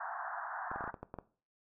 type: band-pass noise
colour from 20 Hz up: pink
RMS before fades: -41 dBFS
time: 0-0.91 s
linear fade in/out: 10 ms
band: 680 to 1700 Hz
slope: 96 dB/octave
type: clicks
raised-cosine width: 1 ms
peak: -28 dBFS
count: 9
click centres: 0.715 / 0.76 / 0.808 / 0.84 / 0.877 / 0.942 / 1.03 / 1.141 / 1.187 s
effects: noise-tail reverb RT60 0.4 s tail -17 dB re dry